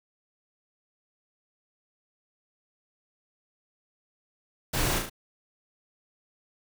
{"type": "noise with echo", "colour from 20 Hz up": "pink", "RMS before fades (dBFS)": -28, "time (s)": [4.73, 4.99], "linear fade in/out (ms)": 10, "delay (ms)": 36, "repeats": 3, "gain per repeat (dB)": -4, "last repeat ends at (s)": 5.098, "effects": []}